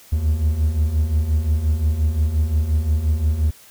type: beating tone pair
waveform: triangle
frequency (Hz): 73 / 78.7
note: D2 / D#2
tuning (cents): -10 / +20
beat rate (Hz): 5.7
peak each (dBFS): -21 / -15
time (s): 0.12-3.51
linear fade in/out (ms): 10
effects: white hiss -47 dBFS RMS until 3.7 s